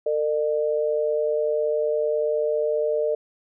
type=tone pair together; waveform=sine; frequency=452.7 / 603 Hz; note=A4 / D5; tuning=+49 / +46 cents; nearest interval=perfect fourth; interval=497 cents; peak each=-23 dBFS; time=0.06-3.15 s; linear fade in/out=5 ms; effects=none